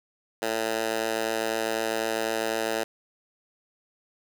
10% pulse tone with high-pass filter, 112 Hz, A2, 31 cents sharp, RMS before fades -28 dBFS, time 0.42-2.84 s, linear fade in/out 10 ms, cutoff 460 Hz, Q 0.87, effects none

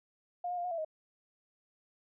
sine tone with pitch steps, 708 / 716 / 699 / 721 / 669 / 627 Hz, F5 / F5 / F5 / F#5 / E5 / D#5, +23 / +43 / +1 / -45 / +25 / +13 cents, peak -33 dBFS, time 0.44-0.848 s, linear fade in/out 5 ms, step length 68 ms, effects none

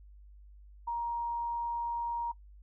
sine tone, 941 Hz, A#5, 16 cents sharp, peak -31 dBFS, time 0.87-2.32 s, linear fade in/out 10 ms, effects noise-tail reverb RT60 0.1 s tail -20 dB re dry + added 50 Hz sine -51 dBFS peak until 2.62 s

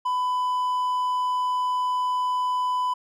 triangle tone, 1000 Hz, B5, 21 cents sharp, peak -20 dBFS, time 0.05-2.94 s, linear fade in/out 10 ms, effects none

